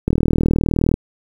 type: click train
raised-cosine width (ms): 3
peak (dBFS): -3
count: 35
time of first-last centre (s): 0.08-0.941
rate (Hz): 39.5
effects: 7-bit